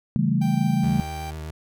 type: chord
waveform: sine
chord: A dominant seventh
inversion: first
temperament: equal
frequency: 138.59 / 164.81 / 196 / 220 Hz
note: C#3 / E3 / G3 / A3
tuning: 0 / 0 / 0 / 0 cents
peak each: -24 dBFS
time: 0.16-1 s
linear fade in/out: 0 ms
type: tone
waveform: 45% pulse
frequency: 784 Hz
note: G5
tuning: in tune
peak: -33 dBFS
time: 0.41-1.31 s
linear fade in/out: 10 ms
type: tone with vibrato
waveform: 30% pulse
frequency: 77.78 Hz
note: D#2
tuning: in tune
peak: -29 dBFS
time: 0.83-1.51 s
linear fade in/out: 5 ms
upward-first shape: triangle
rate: 8 Hz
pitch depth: 31 cents each way
effects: none